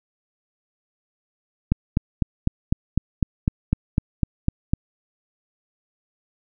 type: click train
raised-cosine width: 5 ms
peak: -5 dBFS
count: 13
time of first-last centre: 1.72-4.735 s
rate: 3.98 Hz
effects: none